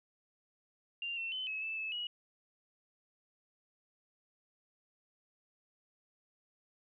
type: tone with pitch steps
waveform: sine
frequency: 2785 / 2702 / 3044 / 2576 / 2634 / 2607 / 2910 Hz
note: F7 / E7 / F#7 / E7 / E7 / E7 / F#7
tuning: -5 / +42 / +48 / -41 / -2 / -20 / -29 cents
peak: -36 dBFS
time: 1.02-2.07 s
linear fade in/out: 2 ms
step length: 150 ms
effects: none